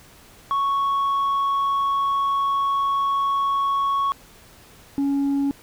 sine tone pair in turn, 1108.7 / 279.2 Hz, C#6 / C#4, 0 / +13 cents, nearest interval 2 octaves, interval 2387 cents, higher first, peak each -16 dBFS, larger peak neither, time 0.51-4.12 / 4.98-5.51 s, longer first, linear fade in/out 0 ms, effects tanh soft clip ceiling -18 dBFS + pink hiss -49 dBFS RMS until 5.62 s

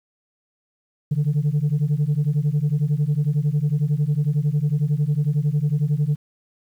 sine beating tone pair, 142.5 / 153.5 Hz, C#3 / D#3, +48 / -23 cents, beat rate 11 Hz, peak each -19 / -19 dBFS, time 1.11-6.16 s, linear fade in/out 10 ms, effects tanh soft clip ceiling -14 dBFS + 9-bit

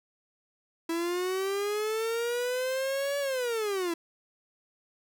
45% pulse linear two-way sweep, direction up then down, 328.4 to 571 to 328.4 Hz, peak -28 dBFS, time 0.89-3.94 s, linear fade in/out 5 ms, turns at 3.19 s, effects none

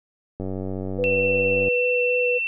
click train, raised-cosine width 2 ms, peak -17 dBFS, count 123, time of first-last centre 0.4-1.683 s, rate 95.1 Hz
sine tone with vibrato, 493.9 Hz, B4, in tune, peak -20 dBFS, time 0.98-2.39 s, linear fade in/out 20 ms, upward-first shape sine, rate 3.6 Hz, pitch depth 10 cents each way
sine tone, 2692 Hz, E7, 36 cents sharp, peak -22 dBFS, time 1.04-2.47 s, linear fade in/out 0 ms
effects none

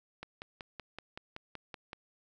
click train, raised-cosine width 0.3 ms, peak -26 dBFS, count 10, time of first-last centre 0.23-1.931 s, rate 5.29 Hz, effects none

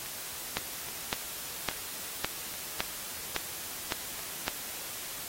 two click trains, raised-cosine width 0.2 ms, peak -10 / -23 dBFS, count 8 / 6, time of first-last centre 0.57-4.481 / 0.06-4.192 s, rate 1.79 / 1.21 Hz, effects white hiss -40 dBFS RMS until 5.28 s + AAC 48 kbps

